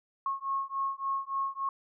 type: beating tone pair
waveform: sine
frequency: 1088 / 1091.5 Hz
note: C#6 / C#6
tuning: -33 / -27 cents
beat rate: 3.5 Hz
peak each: -33 / -33 dBFS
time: 0.26-1.69 s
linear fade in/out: 2 ms
effects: none